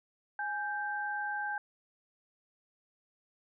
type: tone pair together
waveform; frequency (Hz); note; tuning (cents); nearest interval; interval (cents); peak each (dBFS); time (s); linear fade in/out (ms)
sine; 830.6 / 1568; G#5 / G6; 0 / 0; major seventh; 1100; -36 / -35; 0.39-1.58; 2
effects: none